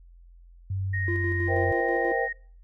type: tone with pitch glide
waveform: sine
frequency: 96 to 91.35 Hz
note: G2 to F#2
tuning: -36 to -22 cents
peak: -26 dBFS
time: 0.7-1.72 s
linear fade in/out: 5 ms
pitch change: -86 cents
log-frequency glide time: 0.97-1.36 s
type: tone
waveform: sine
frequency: 1864.7 Hz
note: A#6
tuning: in tune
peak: -29 dBFS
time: 0.93-2.33 s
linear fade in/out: 10 ms
type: tone with tremolo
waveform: triangle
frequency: 344.5 Hz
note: F4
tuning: 24 cents flat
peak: -26 dBFS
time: 1.08-2.12 s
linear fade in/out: 2 ms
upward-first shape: square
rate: 6.2 Hz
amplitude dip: 40%
type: chord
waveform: sine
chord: C dominant seventh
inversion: third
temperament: just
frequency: 470.9 / 523.3 / 654.1 / 784.9 Hz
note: Bb4 / C5 / E5 / G5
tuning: +18 / 0 / -14 / +2 cents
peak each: -28 / -30 / -33 / -29 dBFS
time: 1.47-2.29 s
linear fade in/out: 50 ms
effects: noise-tail reverb RT60 0.5 s tail -25 dB re dry + added 43 Hz sine -48 dBFS peak until 2.63 s